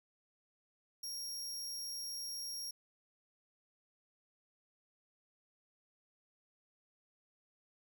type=tone; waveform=sawtooth; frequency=5588 Hz; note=F8; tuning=in tune; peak=-38 dBFS; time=1.03-2.71 s; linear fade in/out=5 ms; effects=13-bit